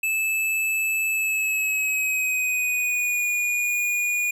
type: tone with pitch glide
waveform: square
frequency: 2618 to 2443 Hz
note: E7 to D#7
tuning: -13 to -32 cents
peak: -22 dBFS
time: 0.03-4.31 s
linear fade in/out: 5 ms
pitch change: -119 cents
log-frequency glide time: 1.09-3.27 s
effects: none